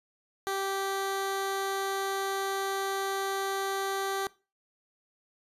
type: tone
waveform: 15% pulse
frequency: 390 Hz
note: G4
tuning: 9 cents flat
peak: -23 dBFS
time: 0.47-4.27 s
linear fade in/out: 0 ms
effects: noise-tail reverb RT60 0.3 s tail -20 dB re dry + resampled to 32000 Hz